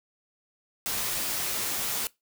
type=noise with comb filter; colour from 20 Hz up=white; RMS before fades=-30 dBFS; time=0.86-2.07 s; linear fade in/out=0 ms; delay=12 ms; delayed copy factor=-0.55; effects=noise-tail reverb RT60 0.2 s tail -22 dB re dry